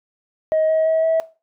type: tone with pitch steps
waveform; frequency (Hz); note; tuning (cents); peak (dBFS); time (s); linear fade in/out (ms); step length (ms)
sine; 630 / 636.2 / 642.5 / 648.8; D#5 / D#5 / E5 / E5; +21 / +38 / -45 / -28; -13; 0.52-1.2; 0; 170
effects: noise-tail reverb RT60 0.3 s tail -19 dB re dry + tanh soft clip ceiling -12 dBFS